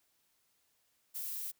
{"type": "noise", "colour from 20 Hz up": "violet", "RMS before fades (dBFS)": -40, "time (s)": [1.14, 1.52], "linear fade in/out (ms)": 20, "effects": ["white hiss -75 dBFS RMS until 1.59 s"]}